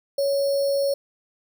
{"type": "tone with sample-and-hold", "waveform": "sine", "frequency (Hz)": 557, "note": "C#5", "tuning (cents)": 8, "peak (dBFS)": -19, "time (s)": [0.18, 0.94], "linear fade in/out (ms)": 5, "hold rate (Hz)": 4900, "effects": []}